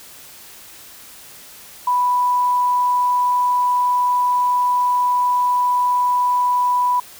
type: tone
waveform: sine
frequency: 987.8 Hz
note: B5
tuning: in tune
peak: -14 dBFS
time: 1.87-7 s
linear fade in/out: 5 ms
effects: white hiss -41 dBFS RMS until 7.19 s